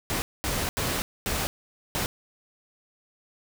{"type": "noise bursts at uneven times", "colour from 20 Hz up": "pink", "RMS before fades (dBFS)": -28, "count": 5, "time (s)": [[0.1, 0.22], [0.44, 0.69], [0.77, 1.02], [1.26, 1.47], [1.95, 2.06]], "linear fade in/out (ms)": 0, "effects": []}